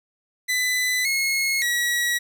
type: tone with pitch steps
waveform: sawtooth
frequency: 2002 / 2169 / 1922 Hz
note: B6 / C#7 / B6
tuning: +23 / -38 / -48 cents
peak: -17 dBFS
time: 0.48-2.19 s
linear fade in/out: 20 ms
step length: 570 ms
effects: none